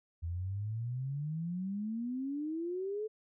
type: exponential sweep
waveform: sine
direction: up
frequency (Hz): 81.6 to 440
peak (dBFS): -34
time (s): 0.22-3.08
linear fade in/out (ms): 20
effects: none